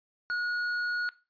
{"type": "tone with tanh clipping", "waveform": "sine", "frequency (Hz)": 1451, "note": "F#6", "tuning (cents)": -34, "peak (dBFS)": -30, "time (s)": [0.3, 1.09], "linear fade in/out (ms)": 0, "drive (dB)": 10, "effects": ["noise-tail reverb RT60 0.3 s tail -18 dB re dry", "resampled to 11025 Hz"]}